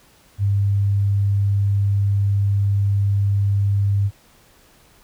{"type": "tone", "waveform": "sine", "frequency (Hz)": 100, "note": "G2", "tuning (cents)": 35, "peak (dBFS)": -15, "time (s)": [0.38, 4.11], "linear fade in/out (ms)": 50, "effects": ["pink hiss -53 dBFS RMS until 5.03 s"]}